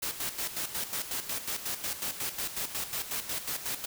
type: noise with tremolo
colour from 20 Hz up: white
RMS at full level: -33 dBFS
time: 0.02-3.86 s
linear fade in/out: 10 ms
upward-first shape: square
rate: 5.5 Hz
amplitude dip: 65%
effects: none